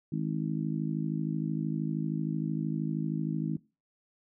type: harmonic tone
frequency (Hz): 53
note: G#1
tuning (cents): +36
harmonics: 3 / 4 / 5 / 6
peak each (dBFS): -32 / -34 / -36 / -38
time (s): 0.12-3.57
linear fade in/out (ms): 5
effects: noise-tail reverb RT60 0.3 s tail -21 dB re dry